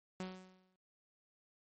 sawtooth tone with exponential decay, 185.8 Hz, F#3, 7 cents sharp, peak -35 dBFS, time 0.2-0.76 s, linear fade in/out 2 ms, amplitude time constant 120 ms, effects MP3 32 kbps

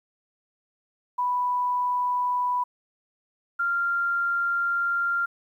sine tone pair in turn, 987.8 / 1389.6 Hz, B5 / F6, 0 / -9 cents, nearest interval tritone, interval 591 cents, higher second, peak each -22 dBFS, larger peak neither, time 1.18-2.64 / 3.59-5.26 s, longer second, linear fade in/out 10 ms, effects 10-bit

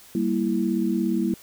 sine chord, E diminished, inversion first, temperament equal, 196 / 233.1 / 329.6 Hz, G3 / Bb3 / E4, 0 / 0 / 0 cents, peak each -25 dBFS, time 0.15-1.34 s, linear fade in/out 2 ms, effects white hiss -49 dBFS RMS until 1.42 s

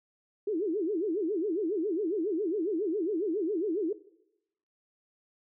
sine tone with vibrato, 370 Hz, F#4, in tune, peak -27 dBFS, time 0.47-3.93 s, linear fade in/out 5 ms, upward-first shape sine, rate 7.3 Hz, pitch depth 290 cents each way, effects noise-tail reverb RT60 0.8 s tail -17 dB re dry

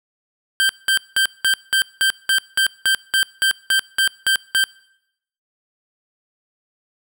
25% pulse tone bursts, 1568 Hz, G6, in tune, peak -10 dBFS, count 15, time 0.6-4.64 s, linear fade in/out 0 ms, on 92 ms, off 190 ms, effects noise-tail reverb RT60 0.8 s tail -24 dB re dry

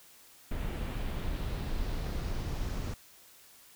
brown noise with low-pass filter sweep, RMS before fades -34 dBFS, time 0.51-2.94 s, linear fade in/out 5 ms, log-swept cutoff 2900 to 6700 Hz, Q 1.6, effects white hiss -57 dBFS RMS until 3.75 s

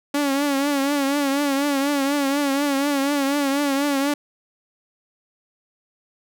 sawtooth tone with vibrato, 281.1 Hz, C#4, 24 cents sharp, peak -15 dBFS, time 0.14-4.14 s, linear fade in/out 5 ms, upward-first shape triangle, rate 4.1 Hz, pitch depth 79 cents each way, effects none

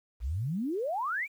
sine exponential sweep, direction up, 53 to 2459 Hz, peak -29 dBFS, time 0.2-1.28 s, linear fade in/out 50 ms, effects 10-bit

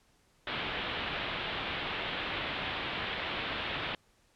white low-pass noise, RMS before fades -36 dBFS, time 0.47-3.95 s, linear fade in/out 2 ms, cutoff 3600 Hz, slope 48 dB/octave, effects pink hiss -68 dBFS RMS until 4.35 s + low-pass 10000 Hz 12 dB/octave

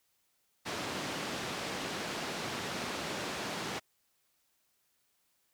pink band-pass noise, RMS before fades -38 dBFS, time 0.65-3.8 s, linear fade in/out 20 ms, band 190 to 5700 Hz, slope 12 dB/octave, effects white hiss -75 dBFS RMS until 5.53 s

